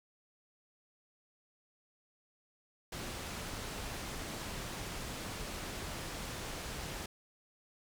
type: low-pass noise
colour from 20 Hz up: pink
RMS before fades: -42 dBFS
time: 2.92-7.06 s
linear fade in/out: 5 ms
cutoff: 10000 Hz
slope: 12 dB/octave
effects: none